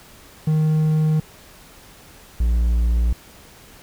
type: tone pair in turn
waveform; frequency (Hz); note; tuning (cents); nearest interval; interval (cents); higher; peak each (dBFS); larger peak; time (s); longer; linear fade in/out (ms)
triangle; 155.56 / 58.27; D#3 / A#1; 0 / 0; octave + perfect fourth; 1700; first; -13; neither; 0.47-1.2 / 2.4-3.13; neither; 5
effects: pink hiss -46 dBFS RMS until 3.82 s